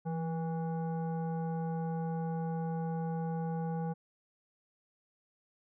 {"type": "tone with frequency modulation", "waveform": "sine", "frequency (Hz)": 166.8, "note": "E3", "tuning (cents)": 21, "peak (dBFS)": -32, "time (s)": [0.05, 3.94], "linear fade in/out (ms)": 20, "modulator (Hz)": 650, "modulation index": 0.7, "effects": []}